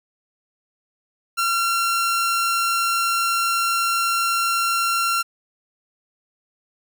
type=tone; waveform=sawtooth; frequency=1368 Hz; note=F6; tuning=36 cents flat; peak=-15 dBFS; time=1.37-5.23 s; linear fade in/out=20 ms; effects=none